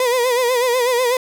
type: tone with vibrato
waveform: 35% pulse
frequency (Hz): 493.9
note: B4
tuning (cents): 0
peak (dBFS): -13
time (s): 0-1.17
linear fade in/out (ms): 2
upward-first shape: sine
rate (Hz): 8.1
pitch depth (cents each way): 82
effects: none